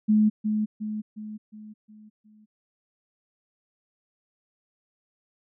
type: tone with echo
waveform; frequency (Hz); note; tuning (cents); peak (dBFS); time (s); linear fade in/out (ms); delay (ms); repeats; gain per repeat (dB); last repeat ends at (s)
sine; 213.6; G#3; +49; -16; 0.08-0.3; 20; 360; 6; -6; 2.46
effects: none